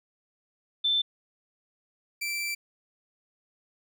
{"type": "tone pair in turn", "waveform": ["sine", "sawtooth"], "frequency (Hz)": [3540, 2339], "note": ["A7", "D7"], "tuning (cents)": [10, -8], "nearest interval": "perfect fifth", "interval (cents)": 718, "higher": "first", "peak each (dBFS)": [-22, -26], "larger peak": "first", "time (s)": [[0.84, 1.02], [2.21, 2.55]], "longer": "second", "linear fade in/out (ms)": 10, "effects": []}